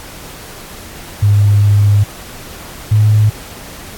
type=tone pair in turn; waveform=sine; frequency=102.4 / 106.58 Hz; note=G#2 / G#2; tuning=-24 / +45 cents; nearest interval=minor second; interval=69 cents; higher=second; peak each=-6 dBFS; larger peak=neither; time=1.22-2.04 / 2.91-3.3 s; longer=first; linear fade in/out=10 ms; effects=pink hiss -32 dBFS RMS until 3.97 s + AAC 64 kbps